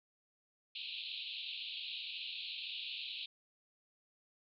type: band-pass noise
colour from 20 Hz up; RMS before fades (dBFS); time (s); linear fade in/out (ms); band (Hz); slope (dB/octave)
white; -44; 0.75-3.26; 5; 2500 to 4200; 96
effects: none